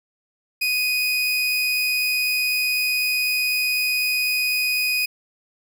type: tone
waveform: 30% pulse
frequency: 2492 Hz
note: D#7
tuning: 2 cents sharp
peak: -17 dBFS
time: 0.61-5.06 s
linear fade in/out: 10 ms
effects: none